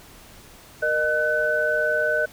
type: tone cluster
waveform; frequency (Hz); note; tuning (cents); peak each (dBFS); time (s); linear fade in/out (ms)
sine; 468.8 / 611 / 1506; A#4 / D#5 / F#6; +10 / -32 / +30; -28 / -23 / -22; 0.82-2.26; 10
effects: pink hiss -47 dBFS RMS until 2.32 s